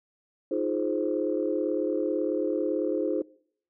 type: chord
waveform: sine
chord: F minor seventh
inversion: third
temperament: equal with one note detuned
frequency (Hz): 311.1 / 349.2 / 418.9 / 523.3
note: Eb4 / F4 / Ab4 / C5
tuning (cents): 0 / 0 / +15 / 0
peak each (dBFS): -30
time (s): 0.51-3.22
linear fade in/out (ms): 5
effects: noise-tail reverb RT60 0.6 s tail -22 dB re dry + tanh soft clip ceiling -14 dBFS